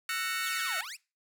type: chord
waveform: 30% pulse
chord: F# dominant seventh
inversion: third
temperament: just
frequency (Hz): 1332 / 1480 / 1850 / 2220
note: E6 / F#6 / A#6 / C#7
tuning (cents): +18 / 0 / -14 / +2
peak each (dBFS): -34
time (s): 0.09-0.81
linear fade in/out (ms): 2
type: exponential two-way sweep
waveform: 15% pulse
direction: down then up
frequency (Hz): 4545 to 622.3 to 2907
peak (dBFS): -33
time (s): 0.42-0.97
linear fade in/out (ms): 20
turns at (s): 0.78
effects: noise-tail reverb RT60 0.3 s tail -23 dB re dry